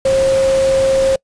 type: tone in noise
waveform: sine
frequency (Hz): 535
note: C5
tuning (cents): +38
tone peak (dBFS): -10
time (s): 0.05-1.16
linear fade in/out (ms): 5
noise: pink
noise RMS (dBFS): -25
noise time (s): 0.05-1.16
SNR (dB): +12
effects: noise-tail reverb RT60 0.1 s tail -26 dB re dry + resampled to 22050 Hz